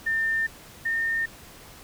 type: tone pair in turn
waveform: sine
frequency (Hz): 1800 / 1820.9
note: A6 / A#6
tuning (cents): +39 / -41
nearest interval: unison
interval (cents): 20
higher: second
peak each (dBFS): -22 / -23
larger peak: first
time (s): 0.06-0.47 / 0.85-1.26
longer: neither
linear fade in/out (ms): 10
effects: pink hiss -47 dBFS RMS until 1.83 s